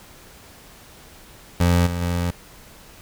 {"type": "tone with level steps", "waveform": "25% pulse", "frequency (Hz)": 87.31, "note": "F2", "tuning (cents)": 0, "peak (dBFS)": [-11, -20, -17], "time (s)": [1.6, 2.31], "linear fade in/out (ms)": 5, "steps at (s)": [1.86, 2.01], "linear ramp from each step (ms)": 10, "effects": ["pink hiss -46 dBFS RMS until 3.01 s"]}